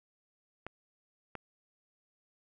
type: clicks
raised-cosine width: 0.5 ms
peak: -25 dBFS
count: 2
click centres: 0.666 / 1.353 s
effects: none